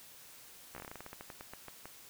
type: slowing click train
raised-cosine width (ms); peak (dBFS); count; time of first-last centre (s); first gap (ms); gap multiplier
0.5; -30; 18; 0.75-1.856; 14; 1.17
effects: white hiss -55 dBFS RMS until 2.09 s